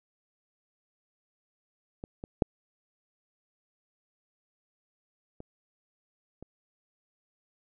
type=clicks; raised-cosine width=2 ms; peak=-25 / -25 / -8 / -29 / -30 dBFS; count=5; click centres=2.039 / 2.239 / 2.422 / 5.404 / 6.426 s; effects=none